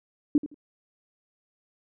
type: tone with echo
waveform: sine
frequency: 293.7 Hz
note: D4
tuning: in tune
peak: -16 dBFS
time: 0.35-0.38 s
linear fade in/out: 2 ms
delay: 82 ms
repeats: 2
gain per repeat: -14 dB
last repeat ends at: 0.544 s
effects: none